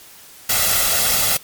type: noise with comb filter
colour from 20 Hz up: white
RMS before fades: -17 dBFS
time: 0.49-1.37 s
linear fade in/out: 5 ms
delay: 1.5 ms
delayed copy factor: +0.6
effects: white hiss -43 dBFS RMS until 1.43 s + MP3 96 kbps